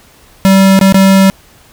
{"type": "tone with dropouts", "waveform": "square", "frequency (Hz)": 193, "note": "G3", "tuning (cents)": -27, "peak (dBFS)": -4, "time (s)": [0.45, 1.3], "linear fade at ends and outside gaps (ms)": 0, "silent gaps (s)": [[0.791, 0.812], [0.924, 0.944]], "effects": ["pink hiss -43 dBFS RMS until 1.72 s"]}